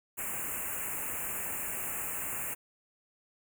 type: band-stop noise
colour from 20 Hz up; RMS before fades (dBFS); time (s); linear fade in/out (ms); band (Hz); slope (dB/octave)
white; -36; 0.17-2.55; 20; 2800 to 6900; 96
effects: none